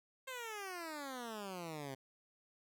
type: exponential sweep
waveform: 10% pulse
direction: down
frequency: 534 to 130.81 Hz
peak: -35 dBFS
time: 0.27-1.95 s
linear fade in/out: 10 ms
effects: none